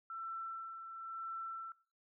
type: tone with tremolo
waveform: sine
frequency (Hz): 1339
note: E6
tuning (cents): +27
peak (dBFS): -40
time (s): 0.1-1.72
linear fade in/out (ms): 2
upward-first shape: sine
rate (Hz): 1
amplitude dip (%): 50
effects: noise-tail reverb RT60 0.4 s tail -20 dB re dry